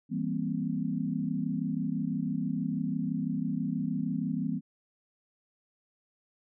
sine chord, C dominant seventh, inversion first, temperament just, 163.52 / 196.22 / 235.5 / 261.6 Hz, E3 / G3 / Bb3 / C4, -14 / +2 / +18 / 0 cents, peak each -34 dBFS, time 0.09-4.61 s, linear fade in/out 50 ms, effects none

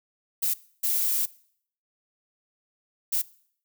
violet noise bursts at uneven times, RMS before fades -25 dBFS, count 3, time 0.42-0.54 / 0.83-1.26 / 3.12-3.22 s, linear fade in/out 10 ms, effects noise-tail reverb RT60 0.6 s tail -21 dB re dry

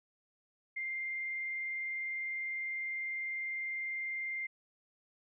sine tone with vibrato, 2100 Hz, C7, 6 cents sharp, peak -35 dBFS, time 0.76-4.47 s, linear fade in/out 10 ms, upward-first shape sine, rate 20 Hz, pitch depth 15 cents each way, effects none

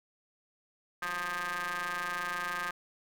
sawtooth ring-modulated tone, 174.61 Hz, F3, in tune, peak -26 dBFS, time 1.02-2.71 s, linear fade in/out 5 ms, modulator 1410 Hz, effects none

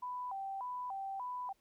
sine tone with vibrato, 880 Hz, A5, in tune, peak -38 dBFS, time 0.02-1.53 s, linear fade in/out 10 ms, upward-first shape square, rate 1.7 Hz, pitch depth 210 cents each way, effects pink hiss -75 dBFS RMS until 1.6 s

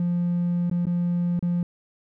triangle tone with dropouts, 174.61 Hz, F3, in tune, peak -18 dBFS, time 0-1.63 s, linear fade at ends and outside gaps 2 ms, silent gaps 0.698-0.713 / 0.855-0.868 / 1.393-1.426 s, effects tanh soft clip ceiling -16 dBFS

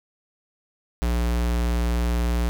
square tone, 59.2 Hz, A#1, 27 cents sharp, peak -21 dBFS, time 1.02-2.49 s, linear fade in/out 0 ms, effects none

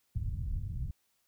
white low-pass noise, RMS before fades -35 dBFS, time 0.15-0.91 s, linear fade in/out 5 ms, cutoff 110 Hz, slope 24 dB/octave, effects white hiss -75 dBFS RMS until 1.27 s

